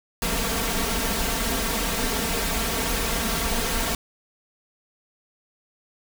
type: noise with comb filter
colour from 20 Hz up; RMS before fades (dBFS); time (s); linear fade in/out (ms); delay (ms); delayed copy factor
pink; -25; 0.22-3.95; 2; 4.4; +0.8
effects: none